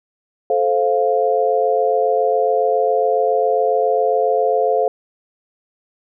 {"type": "chord", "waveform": "sine", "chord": "F major", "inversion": "first", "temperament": "just", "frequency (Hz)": [436.5, 523.8, 698.5], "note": ["A4", "C5", "F5"], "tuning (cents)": [-14, 2, 0], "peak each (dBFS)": -18, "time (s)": [0.5, 4.88], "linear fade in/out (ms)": 2, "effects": []}